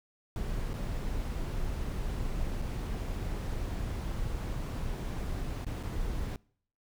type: noise with dropouts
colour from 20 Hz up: brown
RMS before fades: -34 dBFS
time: 0.36-6.36 s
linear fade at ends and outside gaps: 1 ms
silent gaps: 0.734-0.739 / 2.617-2.621 / 5.647-5.666 / 5.83-5.834 s
effects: noise-tail reverb RT60 0.6 s tail -25 dB re dry